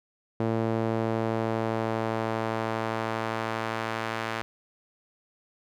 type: tone with band-pass filter sweep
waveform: sawtooth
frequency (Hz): 112.5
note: A2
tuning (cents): +39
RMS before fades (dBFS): -29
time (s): 0.4-4.42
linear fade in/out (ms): 0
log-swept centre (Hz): 410 to 1600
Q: 0.81
effects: none